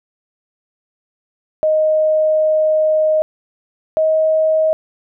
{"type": "tone pair in turn", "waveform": "sine", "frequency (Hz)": [622.3, 631], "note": ["D#5", "D#5"], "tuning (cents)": [0, 24], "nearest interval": "unison", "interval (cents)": 24, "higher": "second", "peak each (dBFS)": -11, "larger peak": "neither", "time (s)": [[1.63, 3.22], [3.97, 4.73]], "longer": "first", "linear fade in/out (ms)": 0, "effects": []}